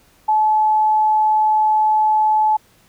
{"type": "tone", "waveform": "sine", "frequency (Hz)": 861, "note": "A5", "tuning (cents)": -38, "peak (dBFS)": -12, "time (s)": [0.28, 2.57], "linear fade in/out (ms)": 10, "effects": ["pink hiss -54 dBFS RMS until 2.88 s"]}